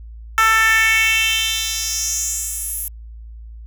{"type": "tone with high-pass filter sweep", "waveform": "10% pulse", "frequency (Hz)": 444.2, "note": "A4", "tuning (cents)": 16, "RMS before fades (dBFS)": -18, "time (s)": [0.38, 2.88], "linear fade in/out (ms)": 0, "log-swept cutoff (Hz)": [1300, 12000], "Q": 3.2, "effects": ["added 56 Hz sine -33 dBFS peak until 3.66 s"]}